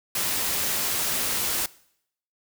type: noise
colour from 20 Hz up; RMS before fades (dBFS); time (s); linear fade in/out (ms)
white; -26; 0.15-1.66; 2
effects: noise-tail reverb RT60 0.7 s tail -21 dB re dry